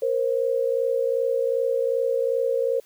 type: tone pair together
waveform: sine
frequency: 468.7 / 531.3 Hz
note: A#4 / C5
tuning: +9 / +26 cents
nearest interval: major second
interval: 217 cents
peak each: -23 / -23 dBFS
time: 0.02-2.8 s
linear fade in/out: 5 ms
effects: white hiss -57 dBFS RMS until 2.85 s